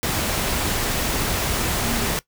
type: tone in noise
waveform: sine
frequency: 233.1 Hz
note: A#3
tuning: in tune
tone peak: -26 dBFS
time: 1.83-2.06 s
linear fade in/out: 0 ms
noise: pink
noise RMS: -23 dBFS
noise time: 0.03-2.19 s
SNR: -6 dB
effects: noise-tail reverb RT60 0.1 s tail -18 dB re dry